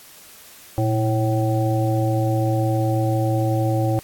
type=harmonic tone with a mistuned harmonic; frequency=109.5 Hz; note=A2; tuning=8 cents flat; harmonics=1 / 3 / 5 / 7; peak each=-19 / -24 / -26 / -27 dBFS; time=0.78-3.99 s; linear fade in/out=0 ms; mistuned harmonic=1; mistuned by=+100 cents; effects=white hiss -45 dBFS RMS until 4.03 s + AAC 64 kbps